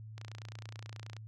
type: click train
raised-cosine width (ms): 0.2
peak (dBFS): -30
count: 30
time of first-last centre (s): 0.18-1.166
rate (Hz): 29.4
effects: added 109 Hz sine -45 dBFS peak until 1.27 s